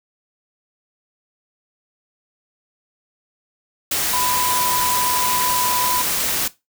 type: tone in noise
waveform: sine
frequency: 993 Hz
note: B5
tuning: 9 cents sharp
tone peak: -21 dBFS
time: 4.13-6.02 s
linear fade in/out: 5 ms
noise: white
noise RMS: -21 dBFS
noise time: 3.91-6.48 s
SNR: -3 dB
effects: noise-tail reverb RT60 0.2 s tail -17 dB re dry